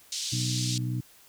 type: band-pass noise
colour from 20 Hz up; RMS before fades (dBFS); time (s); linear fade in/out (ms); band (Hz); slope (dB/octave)
pink; -33; 0.12-0.78; 2; 3700 to 7400; 24
type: harmonic tone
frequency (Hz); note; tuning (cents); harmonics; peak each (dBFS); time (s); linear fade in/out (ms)
61.74; B1; 0; 2 / 3 / 4 / 5; -28 / -38 / -41 / -38; 0.32-1.01; 10
effects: white hiss -56 dBFS RMS until 1.28 s